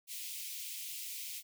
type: high-pass noise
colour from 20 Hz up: white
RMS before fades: -43 dBFS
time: 0.07-1.43 s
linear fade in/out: 50 ms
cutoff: 2200 Hz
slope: 48 dB/octave
effects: none